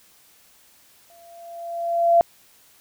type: tone with exponential growth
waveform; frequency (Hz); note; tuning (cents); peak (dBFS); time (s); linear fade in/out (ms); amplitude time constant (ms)
sine; 682; F5; -41; -10; 1.1-2.21; 0; 240
effects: white hiss -55 dBFS RMS until 2.8 s